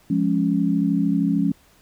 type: chord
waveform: sine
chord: Db major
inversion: first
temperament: equal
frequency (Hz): 174.61 / 207.7 / 277.2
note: F3 / Ab3 / Db4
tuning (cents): 0 / 0 / 0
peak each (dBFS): -22 / -22 / -21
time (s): 0.1-1.52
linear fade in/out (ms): 5
effects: pink hiss -56 dBFS RMS until 1.81 s